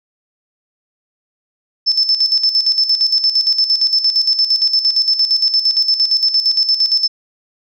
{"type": "tone with tremolo", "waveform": "sine", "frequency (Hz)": 5274, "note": "E8", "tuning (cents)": 0, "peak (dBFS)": -9, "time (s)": [1.86, 7.08], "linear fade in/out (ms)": 20, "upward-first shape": "square", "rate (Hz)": 8.7, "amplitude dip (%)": 65, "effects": []}